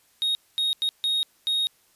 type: tone bursts at uneven times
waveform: triangle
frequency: 3742 Hz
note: A#7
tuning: 6 cents sharp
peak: -20 dBFS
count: 5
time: 0.22-0.35 / 0.58-0.73 / 0.82-0.89 / 1.04-1.23 / 1.47-1.67 s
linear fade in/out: 0 ms
effects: white hiss -62 dBFS RMS until 1.95 s + resampled to 32000 Hz